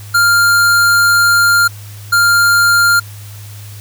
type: tone bursts at uneven times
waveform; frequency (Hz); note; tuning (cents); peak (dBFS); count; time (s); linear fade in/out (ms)
square; 1399; F6; +3; -8; 2; 0.14-1.68 / 2.12-3; 10
effects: added 103 Hz sine -29 dBFS peak until 3.8 s + white hiss -38 dBFS RMS until 3.8 s